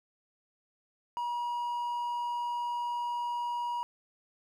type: tone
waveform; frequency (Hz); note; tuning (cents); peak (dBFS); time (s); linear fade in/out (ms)
triangle; 959; A#5; +49; -29; 1.17-3.83; 0
effects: none